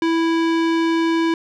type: tone with low-pass filter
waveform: square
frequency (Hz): 329.6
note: E4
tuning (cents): 0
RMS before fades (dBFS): -18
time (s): 0.02-1.34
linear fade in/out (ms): 2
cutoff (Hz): 3600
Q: 0.83
effects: none